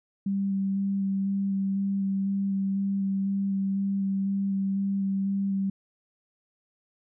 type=tone with vibrato; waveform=sine; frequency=195.8 Hz; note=G3; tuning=2 cents flat; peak=-24 dBFS; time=0.26-5.7 s; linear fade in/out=5 ms; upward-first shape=square; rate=2 Hz; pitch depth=10 cents each way; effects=none